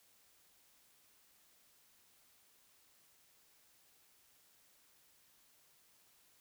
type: silence
effects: white hiss -69 dBFS RMS until 6.4 s